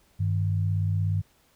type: tone pair together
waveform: sine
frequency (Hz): 98.8 / 155.7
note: G2 / D#3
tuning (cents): +14 / +2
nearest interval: minor sixth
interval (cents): 788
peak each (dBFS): -23 / -30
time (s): 0.19-1.22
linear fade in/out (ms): 20
effects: pink hiss -63 dBFS RMS until 1.55 s